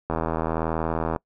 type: click train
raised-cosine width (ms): 1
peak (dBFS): -11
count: 87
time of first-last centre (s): 0.1-1.162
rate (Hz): 81
effects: noise-tail reverb RT60 0.1 s tail -26 dB re dry